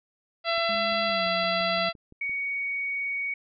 harmonic tone, 672 Hz, E5, 33 cents sharp, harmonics 1 / 2 / 3 / 4 / 5 / 6 / 7, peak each -27 / -30 / -32 / -33 / -34 / -35 / -35 dBFS, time 0.44-1.93 s, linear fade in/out 50 ms
click train, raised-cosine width 3 ms, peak -37 dBFS, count 11, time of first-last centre 0.58-2.295 s, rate 5.83 Hz
sine tone with pitch glide, 206.6 to 183 Hz, G#3 to F#3, -9 to -19 cents, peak -36 dBFS, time 0.69-1.89 s, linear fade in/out 0 ms, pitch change -210 cents, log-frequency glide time 1.06-1.25 s
sine tone, 2239 Hz, C#7, 17 cents sharp, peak -27 dBFS, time 2.21-3.34 s, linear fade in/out 5 ms
effects none

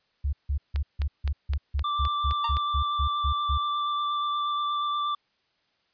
sine tone bursts, 70.7 Hz, C#2, 35 cents sharp, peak -23 dBFS, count 14, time 0.24-3.58 s, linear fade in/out 10 ms, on 90 ms, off 160 ms
click train, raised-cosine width 0.2 ms, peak -19 dBFS, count 8, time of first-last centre 0.76-2.569 s, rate 3.87 Hz
square tone with vibrato, 1174.7 Hz, D6, in tune, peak -26 dBFS, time 1.84-5.15 s, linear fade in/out 5 ms, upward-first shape sine, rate 8.4 Hz, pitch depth 11 cents each way
45% pulse tone with exponential decay, 923 Hz, A#5, 17 cents flat, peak -25 dBFS, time 2.44-2.57 s, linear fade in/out 5 ms, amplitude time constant 27 ms
effects white hiss -70 dBFS RMS until 5.93 s + resampled to 11025 Hz

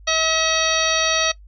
harmonic tone with a mistuned harmonic, 642 Hz, E5, 46 cents flat, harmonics 1 / 2 / 3 / 4 / 5 / 6 / 7 / 9, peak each -24 / -25 / -26 / -26 / -26 / -25 / -25 / -23 dBFS, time 0.07-1.32 s, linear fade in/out 10 ms, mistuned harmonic 6, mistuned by -31 cents, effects noise-tail reverb RT60 0.1 s tail -20 dB re dry + added 50 Hz sine -41 dBFS peak until 1.47 s

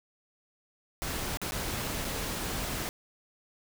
pink noise with dropouts, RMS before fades -34 dBFS, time 1.02-2.89 s, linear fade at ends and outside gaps 0 ms, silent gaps 1.372-1.416 / 1.51-1.52 / 2.046-2.05 s, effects none

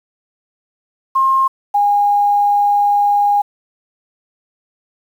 sine tone pair in turn, 1066 / 817.4 Hz, C6 / G#5, +32 / -28 cents, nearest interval perfect fourth, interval 460 cents, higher first, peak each -10 dBFS, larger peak neither, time 1.15-1.48 / 1.74-3.42 s, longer second, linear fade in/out 10 ms, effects 7-bit

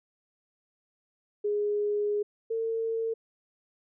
sine tone pair in turn, 414.5 / 452.2 Hz, G#4 / A4, -3 / +47 cents, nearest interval major second, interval 150 cents, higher second, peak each -25 / -27 dBFS, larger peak first, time 1.44-2.23 / 2.5-3.14 s, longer first, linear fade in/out 10 ms, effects none

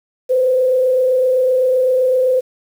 sine tone with frequency modulation, 512 Hz, C5, 38 cents flat, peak -11 dBFS, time 0.29-2.41 s, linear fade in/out 20 ms, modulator 27.8 Hz, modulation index 0.44, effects 7-bit

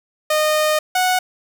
sawtooth tone pair in turn, 614 / 736.7 Hz, D#5 / F#5, -23 / -8 cents, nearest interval minor third, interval 315 cents, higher second, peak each -11 dBFS, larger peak neither, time 0.3-0.79 / 0.95-1.19 s, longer first, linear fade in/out 5 ms, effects none

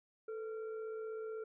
sine tone with frequency modulation, 440 Hz, A4, in tune, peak -40 dBFS, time 0.28-1.44 s, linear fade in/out 5 ms, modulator 936 Hz, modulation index 0.41, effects none

